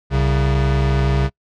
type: tone pair together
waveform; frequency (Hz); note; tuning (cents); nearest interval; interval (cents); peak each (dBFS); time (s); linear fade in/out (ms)
square; 65 / 135.6; C2 / C#3; -11 / -38; octave + minor second; 1273; -18; 0.1-1.3; 50
effects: noise-tail reverb RT60 0.1 s tail -26 dB re dry + low-pass 4000 Hz 12 dB/octave